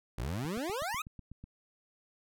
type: exponential sweep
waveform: 25% pulse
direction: up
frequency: 51.6 to 1318.5 Hz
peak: -30 dBFS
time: 0.18-1.02 s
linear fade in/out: 5 ms
type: click train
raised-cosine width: 5 ms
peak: -34 dBFS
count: 9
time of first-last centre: 0.45-1.44 s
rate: 8.08 Hz
effects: none